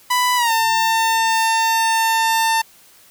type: tone with pitch glide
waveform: sawtooth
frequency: 993 to 900.1 Hz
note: B5 to A5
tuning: +9 to +39 cents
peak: -11 dBFS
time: 0.1-2.62 s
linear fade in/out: 10 ms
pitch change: -170 cents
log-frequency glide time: 0.36-0.52 s
effects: white hiss -49 dBFS RMS until 3.1 s